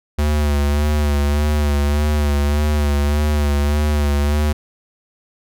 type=tone with vibrato; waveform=square; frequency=73.42 Hz; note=D2; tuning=in tune; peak=-15 dBFS; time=0.18-4.53 s; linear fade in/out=10 ms; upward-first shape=sine; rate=1.7 Hz; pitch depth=40 cents each way; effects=none